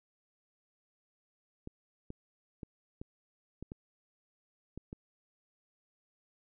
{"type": "clicks", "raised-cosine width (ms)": 3, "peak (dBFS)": -29, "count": 8, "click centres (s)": [1.674, 2.104, 2.632, 3.015, 3.626, 3.719, 4.776, 4.929], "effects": []}